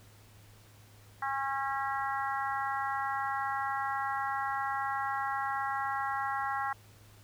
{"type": "harmonic tone with a mistuned harmonic", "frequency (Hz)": 272.1, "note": "C#4", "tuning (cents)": -32, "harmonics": [3, 4, 5, 6, 7], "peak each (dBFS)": [-34, -36, -38, -40, -41], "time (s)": [1.22, 6.73], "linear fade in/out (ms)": 5, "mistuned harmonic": 7, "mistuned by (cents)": 17, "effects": ["added 104 Hz sine -56 dBFS peak until 7.23 s", "pink hiss -60 dBFS RMS until 7.23 s"]}